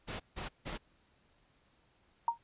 pink noise bursts, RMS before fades -40 dBFS, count 3, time 0.07-0.78 s, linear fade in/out 20 ms, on 130 ms, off 160 ms
sine tone with exponential decay, 932.3 Hz, A#5, in tune, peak -23 dBFS, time 2.28-2.38 s, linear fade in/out 2 ms, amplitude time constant 21 ms
effects pink hiss -70 dBFS RMS until 2.43 s + resampled to 8000 Hz

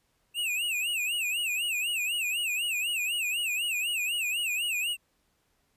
square tone with vibrato, 2661 Hz, E7, 16 cents sharp, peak -28 dBFS, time 0.34-4.97 s, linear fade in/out 50 ms, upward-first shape sine, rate 4 Hz, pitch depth 160 cents each way, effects pink hiss -72 dBFS RMS until 5.76 s + resampled to 32000 Hz

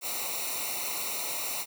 white noise with comb filter, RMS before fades -33 dBFS, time 0.01-1.66 s, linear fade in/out 50 ms, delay 0.61 ms, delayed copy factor -0.85, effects none

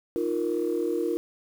sine chord, Eb suspended second, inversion none, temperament just, 311.1 / 350 / 466.7 Hz, Eb4 / F4 / Bb4, 0 / +4 / +2 cents, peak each -30 / -27 / -28 dBFS, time 0.16-1.17 s, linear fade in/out 0 ms, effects tanh soft clip ceiling -16 dBFS + 8-bit

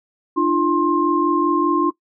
sine tone cluster, 299 / 344.1 / 1059 Hz, D4 / F4 / C6, +31 / -26 / +21 cents, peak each -19 dBFS, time 0.36-1.91 s, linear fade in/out 20 ms, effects noise-tail reverb RT60 0.1 s tail -19 dB re dry

